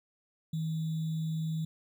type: tone with sample-and-hold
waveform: sine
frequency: 159.7 Hz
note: D#3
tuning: 45 cents sharp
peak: -30 dBFS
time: 0.53-1.65 s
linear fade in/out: 5 ms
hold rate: 3675 Hz
effects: none